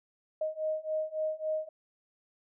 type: beating tone pair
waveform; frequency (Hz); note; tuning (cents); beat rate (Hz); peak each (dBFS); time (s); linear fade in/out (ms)
sine; 622.3 / 625.9; D#5 / D#5; 0 / +10; 3.6; -34 / -33; 0.41-1.69; 5
effects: none